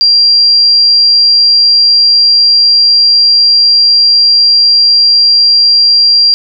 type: tone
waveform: sine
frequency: 4752 Hz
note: D8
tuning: 20 cents sharp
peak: -3 dBFS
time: 0.01-6.34 s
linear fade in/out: 0 ms
effects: none